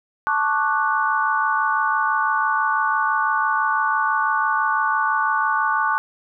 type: chord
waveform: sine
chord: D major seventh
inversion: second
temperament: equal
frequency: 880 / 1108.7 / 1174.7 / 1480 Hz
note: A5 / C#6 / D6 / F#6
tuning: 0 / 0 / 0 / 0 cents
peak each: -23 / -23 / -24 / -22 dBFS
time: 0.27-5.98 s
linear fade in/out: 0 ms
effects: none